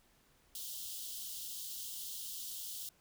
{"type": "high-pass noise", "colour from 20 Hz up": "white", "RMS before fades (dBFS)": -44, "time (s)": [0.55, 2.89], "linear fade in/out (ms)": 2, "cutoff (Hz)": 2900, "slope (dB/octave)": 96, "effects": ["pink hiss -69 dBFS RMS until 3 s"]}